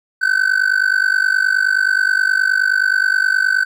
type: tone with amplitude modulation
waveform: triangle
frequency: 1525 Hz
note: G6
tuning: 48 cents flat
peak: -7 dBFS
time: 0.21-3.65 s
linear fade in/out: 20 ms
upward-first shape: sine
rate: 49.5 Hz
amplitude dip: 90%
effects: none